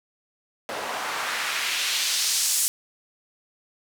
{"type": "noise with band-pass filter sweep", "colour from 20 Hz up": "white", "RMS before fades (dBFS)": -26, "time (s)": [0.69, 2.68], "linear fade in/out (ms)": 0, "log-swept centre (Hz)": [640, 8500], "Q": 1.1, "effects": []}